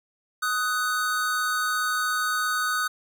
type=tone pair together; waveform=square; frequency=1253.8 / 1491 Hz; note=D#6 / F#6; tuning=+13 / +13 cents; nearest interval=minor third; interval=300 cents; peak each=-27 dBFS; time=0.42-2.88 s; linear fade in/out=10 ms; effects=none